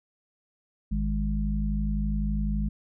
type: harmonic tone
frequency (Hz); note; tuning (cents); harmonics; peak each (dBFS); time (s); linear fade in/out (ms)
51.91; G#1; 0; 1 / 3 / 4; -26 / -33 / -30; 0.91-2.69; 10
effects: none